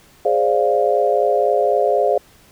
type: chord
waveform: sine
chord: D half-diminished seventh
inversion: second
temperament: equal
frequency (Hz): 415.3 / 523.3 / 587.3 / 698.5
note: Ab4 / C5 / D5 / F5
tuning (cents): 0 / 0 / 0 / 0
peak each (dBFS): -19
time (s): 0.25-2.18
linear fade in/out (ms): 5
effects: pink hiss -50 dBFS RMS until 2.51 s